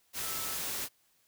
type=tone in noise; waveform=sine; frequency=1312 Hz; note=E6; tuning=9 cents flat; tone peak=-45 dBFS; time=0.2-0.57 s; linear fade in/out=50 ms; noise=white; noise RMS=-36 dBFS; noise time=0.13-0.89 s; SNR=-12 dB; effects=white hiss -70 dBFS RMS until 1.27 s